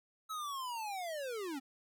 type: linear sweep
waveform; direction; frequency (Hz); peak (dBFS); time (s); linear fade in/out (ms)
square; down; 1303 to 254.7; -39; 0.29-1.6; 20
effects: none